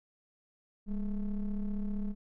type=ring-modulated tone; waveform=triangle; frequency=110 Hz; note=A2; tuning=in tune; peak=-26 dBFS; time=0.86-2.15 s; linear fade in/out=50 ms; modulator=92.4 Hz; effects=none